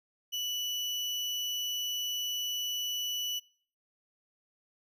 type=tone; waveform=35% pulse; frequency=2960 Hz; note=F#7; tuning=in tune; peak=-30 dBFS; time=0.32-3.4 s; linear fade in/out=20 ms; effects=noise-tail reverb RT60 0.5 s tail -24 dB re dry